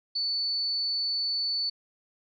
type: tone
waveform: sine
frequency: 4480 Hz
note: C#8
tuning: 18 cents sharp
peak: -26 dBFS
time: 0.15-1.7 s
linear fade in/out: 10 ms
effects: none